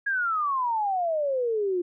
sine exponential sweep, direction down, 1661.2 to 345.4 Hz, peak -23 dBFS, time 0.06-1.82 s, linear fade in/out 10 ms, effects none

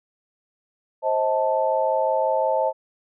sine chord, A diminished, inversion first, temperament just, 528 / 633.6 / 880 Hz, C5 / Eb5 / A5, +16 / +31 / 0 cents, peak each -23 dBFS, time 1.02-2.73 s, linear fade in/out 50 ms, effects none

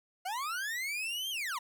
40% pulse linear two-way sweep, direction up then down, 700 to 3232 to 889 Hz, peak -33 dBFS, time 0.25-1.59 s, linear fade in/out 10 ms, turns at 1.3 s, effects 11-bit

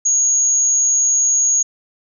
sine tone, 6645 Hz, G#8, in tune, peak -12 dBFS, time 0.05-1.63 s, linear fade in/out 10 ms, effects none

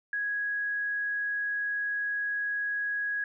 sine tone, 1661.2 Hz, G#6, in tune, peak -28 dBFS, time 0.13-3.24 s, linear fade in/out 2 ms, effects none

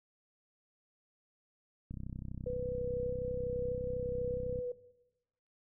click train, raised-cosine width 5 ms, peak -30 dBFS, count 87, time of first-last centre 1.91-4.589 s, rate 32.1 Hz
sine tone with vibrato, 493.9 Hz, B4, in tune, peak -34 dBFS, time 2.46-4.72 s, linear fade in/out 5 ms, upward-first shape square, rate 1.6 Hz, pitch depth 9 cents each way
effects noise-tail reverb RT60 1.0 s tail -17 dB re dry

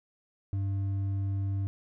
sine tone with hard clipping, 98.1 Hz, G2, 2 cents sharp, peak -29 dBFS, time 0.53-1.67 s, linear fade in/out 0 ms, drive 4 dB, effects none

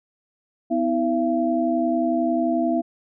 sine tone cluster, 251.3 / 322.5 / 678 Hz, B3 / E4 / E5, +30 / -38 / +49 cents, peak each -23 dBFS, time 0.7-2.82 s, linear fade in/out 20 ms, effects none

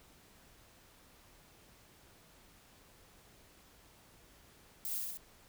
violet noise with echo, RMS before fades -39 dBFS, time 4.85-4.98 s, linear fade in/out 0 ms, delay 64 ms, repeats 3, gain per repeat -2 dB, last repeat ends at 5.172 s, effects pink hiss -62 dBFS RMS until 5.48 s

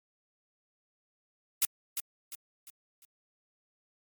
blue noise with echo, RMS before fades -25 dBFS, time 1.62-1.65 s, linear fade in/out 0 ms, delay 350 ms, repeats 4, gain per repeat -8 dB, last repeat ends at 3.05 s, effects MP3 96 kbps

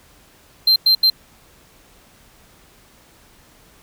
triangle tone bursts at uneven times, 4142 Hz, C8, 18 cents flat, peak -9 dBFS, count 3, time 0.67-0.76 / 0.86-0.95 / 1.03-1.1 s, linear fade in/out 5 ms, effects pink hiss -51 dBFS RMS until 3.82 s

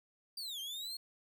40% pulse linear two-way sweep, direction down then up, 4741 to 3117 to 4322 Hz, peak -39 dBFS, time 0.37-0.97 s, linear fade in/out 5 ms, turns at 0.6 s, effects none

